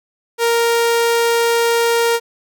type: tone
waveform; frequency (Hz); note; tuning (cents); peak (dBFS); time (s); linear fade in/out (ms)
sawtooth; 466.2; A#4; 0; -9; 0.38-2.2; 50
effects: none